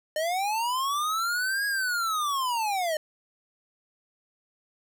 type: linear two-way sweep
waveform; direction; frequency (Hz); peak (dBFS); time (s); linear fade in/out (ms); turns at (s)
square; up then down; 602 to 1661.2 to 602; -26; 0.16-2.97; 2; 1.66
effects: none